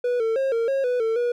triangle tone with pitch steps, 489.9 / 449.9 / 537 / 459.8 / 543 / 494.7 / 449.6 / 482.6 Hz, B4 / A4 / C5 / A#4 / C#5 / B4 / A4 / B4, -14 / +39 / +45 / -24 / -36 / +3 / +37 / -40 cents, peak -18 dBFS, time 0.04-1.32 s, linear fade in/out 5 ms, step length 160 ms, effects none

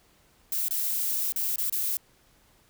violet noise with dropouts, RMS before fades -28 dBFS, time 0.52-1.97 s, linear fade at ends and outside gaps 2 ms, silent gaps 0.684-0.708 / 1.322-1.36 / 1.56-1.582 / 1.698-1.724 s, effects pink hiss -62 dBFS RMS until 2.69 s

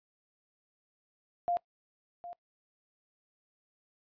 sine tone with echo, 698.5 Hz, F5, in tune, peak -27 dBFS, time 1.48-1.57 s, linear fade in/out 0 ms, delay 760 ms, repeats 1, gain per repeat -14 dB, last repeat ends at 2.33 s, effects noise-tail reverb RT60 0.1 s tail -22 dB re dry + resampled to 11025 Hz

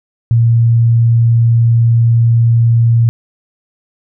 sine tone, 116.3 Hz, A#2, 4 cents flat, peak -6 dBFS, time 0.31-3.09 s, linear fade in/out 0 ms, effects none

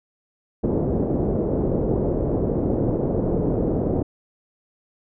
white low-pass noise, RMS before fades -22 dBFS, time 0.63-4.03 s, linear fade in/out 10 ms, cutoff 490 Hz, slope 24 dB/octave, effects none

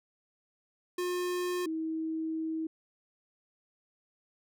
square / sine tone pair in turn, 358 / 320.1 Hz, F4 / D#4, +43 / +49 cents, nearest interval major second, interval 194 cents, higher first, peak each -31 / -31 dBFS, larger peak neither, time 0.98-1.66 / 1.66-2.67 s, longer second, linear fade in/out 5 ms, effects none

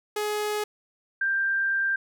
sawtooth / sine tone pair in turn, 420.3 / 1582.3 Hz, G#4 / G6, +21 / +16 cents, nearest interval octave + major seventh, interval 2295 cents, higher second, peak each -22 dBFS, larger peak neither, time 0.16-0.64 / 1.21-1.96 s, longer second, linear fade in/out 5 ms, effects none

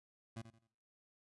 25% pulse tone with echo, 113.5 Hz, A#2, 46 cents flat, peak -40 dBFS, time 0.36-0.42 s, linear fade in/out 10 ms, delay 85 ms, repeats 3, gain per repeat -11 dB, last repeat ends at 0.675 s, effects noise-tail reverb RT60 0.7 s tail -26 dB re dry + resampled to 24000 Hz

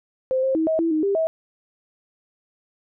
sine tone with pitch steps, 520 / 530 / 320.2 / 638 / 330.9 / 311.1 / 397.6 / 645 Hz, C5 / C5 / D#4 / D#5 / E4 / D#4 / G4 / E5, -11 / +22 / +50 / +43 / +7 / 0 / +25 / -38 cents, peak -18 dBFS, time 0.31-1.27 s, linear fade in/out 0 ms, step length 120 ms, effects none

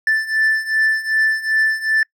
triangle beating tone pair, 1760 / 1762.6 Hz, A6 / A6, 0 / +3 cents, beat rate 2.6 Hz, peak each -18 / -15 dBFS, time 0.07-2.03 s, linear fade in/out 2 ms, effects noise-tail reverb RT60 0.1 s tail -26 dB re dry

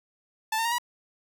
sawtooth tone with pitch steps, 880 / 907.9 / 936.6 / 966.3 Hz, A5 / A#5 / A#5 / B5, 0 / -46 / +8 / -38 cents, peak -21 dBFS, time 0.52-0.784 s, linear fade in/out 5 ms, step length 66 ms, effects none

